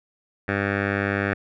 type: tone with low-pass filter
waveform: 10% pulse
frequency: 100 Hz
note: G2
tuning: 35 cents sharp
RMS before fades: -24 dBFS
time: 0.48-1.34 s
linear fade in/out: 5 ms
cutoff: 1900 Hz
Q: 6.2
effects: none